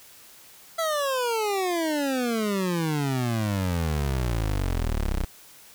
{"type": "exponential sweep", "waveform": "25% pulse", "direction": "down", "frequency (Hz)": [670, 30.64], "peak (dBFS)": -20, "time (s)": [0.78, 5.25], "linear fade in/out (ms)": 10, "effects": ["white hiss -50 dBFS RMS until 5.74 s"]}